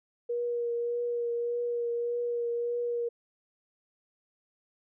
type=tone with vibrato; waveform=sine; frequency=475.9 Hz; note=A#4; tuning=36 cents sharp; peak=-28 dBFS; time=0.29-3.09 s; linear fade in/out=10 ms; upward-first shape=triangle; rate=1.7 Hz; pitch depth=19 cents each way; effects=none